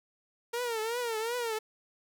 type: tone with vibrato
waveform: sawtooth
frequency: 462.4 Hz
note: A#4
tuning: 14 cents flat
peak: -27 dBFS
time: 0.53-1.59 s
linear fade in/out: 10 ms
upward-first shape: triangle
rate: 2.7 Hz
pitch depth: 130 cents each way
effects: 10-bit